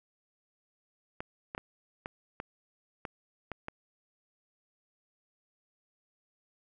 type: clicks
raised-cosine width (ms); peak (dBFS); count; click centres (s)
0.5; -22; 8; 1.205 / 1.549 / 1.579 / 2.059 / 2.401 / 3.052 / 3.517 / 3.684
effects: none